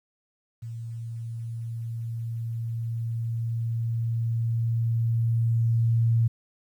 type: tone with level ramp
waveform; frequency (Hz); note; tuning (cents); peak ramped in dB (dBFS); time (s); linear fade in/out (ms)
sine; 115.2; A#2; -20; -33 to -18; 0.62-6.28; 10
effects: 10-bit